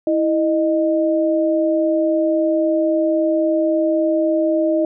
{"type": "tone pair together", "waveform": "sine", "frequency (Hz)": [326.8, 616.9], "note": ["E4", "D#5"], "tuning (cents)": [-15, -15], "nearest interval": "major seventh", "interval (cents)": 1100, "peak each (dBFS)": -17, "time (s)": [0.07, 4.85], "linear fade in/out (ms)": 2, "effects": []}